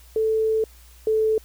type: tone pair in turn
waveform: sine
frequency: 440 / 437.2 Hz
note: A4 / A4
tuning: 0 / -11 cents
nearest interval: unison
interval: 11 cents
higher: first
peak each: -18 / -17 dBFS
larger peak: second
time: 0.16-0.64 / 1.07-1.38 s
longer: first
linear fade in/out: 2 ms
effects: added 60 Hz sine -47 dBFS peak until 1.44 s + white hiss -53 dBFS RMS until 1.44 s